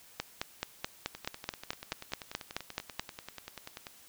two click trains, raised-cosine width 0.2 ms, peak -15 / -24 dBFS, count 14 / 29, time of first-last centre 0.2-2.996 / 1.15-3.868 s, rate 4.65 / 10.3 Hz, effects white hiss -57 dBFS RMS until 4.08 s

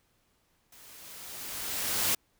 white noise with level ramp, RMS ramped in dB -54 to -26 dBFS, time 0.72-2.15 s, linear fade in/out 5 ms, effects pink hiss -71 dBFS RMS until 2.39 s

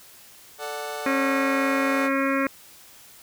25% pulse chord, D major, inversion second, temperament equal, 440 / 587.3 / 740 Hz, A4 / D5 / F#5, 0 / 0 / 0 cents, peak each -31 / -31 / -31 dBFS, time 0.58-2.1 s, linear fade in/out 50 ms
harmonic tone, 272.2 Hz, C#4, 31 cents flat, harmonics 1 / 2 / 4 / 5 / 6 / 7 / 8 / 9, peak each -24 / -27 / -30 / -31 / -32 / -32 / -33 / -34 dBFS, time 1.06-2.47 s, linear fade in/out 2 ms
effects white hiss -49 dBFS RMS until 3.22 s

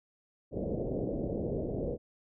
white low-pass noise, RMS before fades -34 dBFS, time 0.51-1.98 s, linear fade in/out 50 ms, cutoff 580 Hz, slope 48 dB/octave, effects none

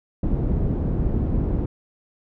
pink low-pass noise, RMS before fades -22 dBFS, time 0.23-1.66 s, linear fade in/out 5 ms, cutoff 300 Hz, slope 12 dB/octave, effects none

